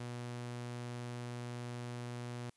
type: tone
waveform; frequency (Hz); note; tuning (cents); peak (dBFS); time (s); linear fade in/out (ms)
sawtooth; 121.3; B2; -31; -37; 0-2.5; 5
effects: white hiss -75 dBFS RMS until 2.56 s + resampled to 24000 Hz